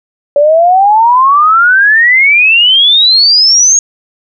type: exponential sweep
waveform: sine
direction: up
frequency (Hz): 565 to 6645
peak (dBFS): -3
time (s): 0.36-3.79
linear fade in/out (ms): 2
effects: none